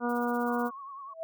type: harmonic tone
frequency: 240.6 Hz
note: B3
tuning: 45 cents flat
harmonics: 1 / 2 / 3 / 4 / 5 / 6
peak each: -30 / -33 / -35 / -36 / -37 / -38 dBFS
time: 0-0.71 s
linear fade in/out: 50 ms
type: noise with tremolo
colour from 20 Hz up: violet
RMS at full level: -50 dBFS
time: 0.09-0.69 s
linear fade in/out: 2 ms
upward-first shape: sine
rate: 16 Hz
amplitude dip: 85%
type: tone with vibrato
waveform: sine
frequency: 1100 Hz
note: C#6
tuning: 14 cents flat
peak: -40 dBFS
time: 0.47-1.14 s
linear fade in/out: 10 ms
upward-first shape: triangle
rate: 10 Hz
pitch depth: 72 cents each way
type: tone with exponential growth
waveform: sine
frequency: 652 Hz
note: E5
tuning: 19 cents flat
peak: -30 dBFS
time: 1.07-1.23 s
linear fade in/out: 0 ms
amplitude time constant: 34 ms
effects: none